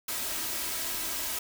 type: noise with comb filter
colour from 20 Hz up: white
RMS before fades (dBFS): -33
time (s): 0.08-1.39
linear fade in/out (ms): 5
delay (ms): 3.1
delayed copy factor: +0.55
effects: none